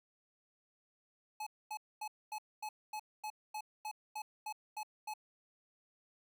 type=tone bursts; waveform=square; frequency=854 Hz; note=G#5; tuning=48 cents sharp; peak=-40 dBFS; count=13; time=1.4-5.138 s; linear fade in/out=5 ms; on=66 ms; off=240 ms; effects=none